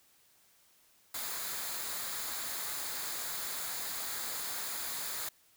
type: noise with comb filter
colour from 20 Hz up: white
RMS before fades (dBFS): -38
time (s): 1.14-5.29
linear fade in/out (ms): 5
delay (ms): 0.35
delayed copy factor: -0.5
effects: white hiss -66 dBFS RMS until 5.56 s